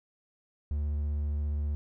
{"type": "tone with vibrato", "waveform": "triangle", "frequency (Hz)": 73.6, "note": "D2", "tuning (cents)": 4, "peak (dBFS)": -26, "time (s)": [0.71, 1.75], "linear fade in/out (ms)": 0, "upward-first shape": "sine", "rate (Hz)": 15, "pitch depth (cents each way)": 10, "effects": []}